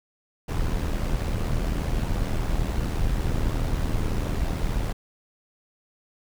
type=noise with amplitude modulation; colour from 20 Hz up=brown; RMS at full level=-22 dBFS; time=0.48-4.93 s; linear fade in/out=10 ms; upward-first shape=sine; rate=80 Hz; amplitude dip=65%; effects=none